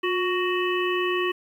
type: harmonic tone with a mistuned harmonic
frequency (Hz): 372.3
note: F#4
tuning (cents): +11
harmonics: 1 / 3 / 5 / 7 / 8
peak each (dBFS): -24 / -29 / -31 / -32 / -33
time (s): 0.03-1.32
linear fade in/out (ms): 10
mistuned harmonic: 1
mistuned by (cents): -62
effects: 9-bit